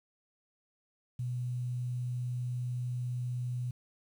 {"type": "tone with quantisation", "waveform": "sine", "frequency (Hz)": 123.47, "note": "B2", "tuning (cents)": 0, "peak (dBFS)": -32, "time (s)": [1.19, 3.71], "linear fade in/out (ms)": 5, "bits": 10, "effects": []}